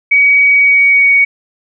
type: tone with pitch glide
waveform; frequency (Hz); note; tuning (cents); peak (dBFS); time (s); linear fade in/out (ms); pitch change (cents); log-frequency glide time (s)
sine; 2262 to 2240; C#7 to C#7; +34 to +18; -5; 0.11-1.25; 10; -16; 0.52-1.12
effects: none